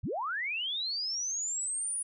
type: linear sweep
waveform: sine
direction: up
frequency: 55 to 9830 Hz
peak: -31 dBFS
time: 0.03-2.03 s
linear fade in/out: 10 ms
effects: none